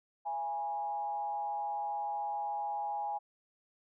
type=tone with frequency modulation; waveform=sine; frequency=824 Hz; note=G#5; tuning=14 cents flat; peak=-33 dBFS; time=0.25-3.19 s; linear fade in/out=20 ms; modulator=145 Hz; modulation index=0.51; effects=none